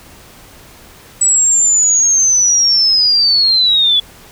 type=linear sweep; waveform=sine; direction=down; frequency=7902 to 3400 Hz; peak=-8 dBFS; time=1.21-4 s; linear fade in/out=5 ms; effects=pink hiss -40 dBFS RMS until 4.31 s